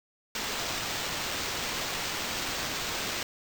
violet noise with sample-and-hold, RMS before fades -33 dBFS, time 0.35-3.23 s, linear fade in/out 2 ms, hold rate 11025 Hz, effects none

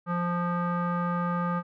square tone with low-pass filter, 174.61 Hz, F3, in tune, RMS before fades -28 dBFS, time 0.06-1.63 s, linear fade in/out 50 ms, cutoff 1300 Hz, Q 5.2, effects none

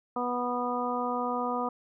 harmonic tone, 245.5 Hz, B3, 10 cents flat, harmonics 1 / 2 / 3 / 4 / 5, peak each -34 / -34 / -34 / -34 / -34 dBFS, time 0.16-1.69 s, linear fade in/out 5 ms, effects none

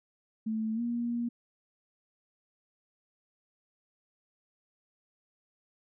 sine tone with pitch glide, 220 to 237.2 Hz, A3 to A#3, 0 to +30 cents, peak -29 dBFS, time 0.46-1.29 s, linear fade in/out 10 ms, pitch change +130 cents, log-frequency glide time 0.74-0.81 s, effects none

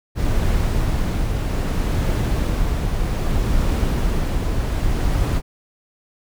brown noise with tremolo, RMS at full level -18 dBFS, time 0.15-5.42 s, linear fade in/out 50 ms, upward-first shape triangle, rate 0.63 Hz, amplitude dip 30%, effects none

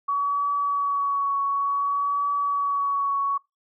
sine tone with vibrato, 1129 Hz, C#6, 31 cents sharp, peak -21 dBFS, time 0.08-3.38 s, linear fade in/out 10 ms, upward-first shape triangle, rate 0.56 Hz, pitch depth 23 cents each way, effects noise-tail reverb RT60 0.2 s tail -23 dB re dry

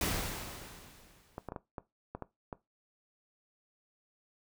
pink noise with exponential decay, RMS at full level -31 dBFS, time 0.01-1.49 s, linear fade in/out 2 ms, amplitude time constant 320 ms
clicks, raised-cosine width 1 ms, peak -25 dBFS, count 8, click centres 1.381 / 1.487 / 1.521 / 1.562 / 1.782 / 2.15 / 2.223 / 2.528 s
effects noise-tail reverb RT60 0.2 s tail -18 dB re dry

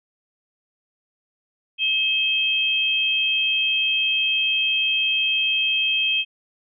sine tone pair together, 2576 / 3183 Hz, E7 / G7, -41 / +26 cents, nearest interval major third, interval 367 cents, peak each -21 dBFS, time 1.78-6.25 s, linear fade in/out 50 ms, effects none

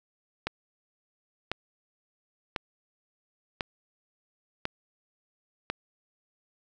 click train, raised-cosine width 0.3 ms, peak -13 dBFS, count 6, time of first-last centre 0.47-5.7 s, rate 0.956 Hz, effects none

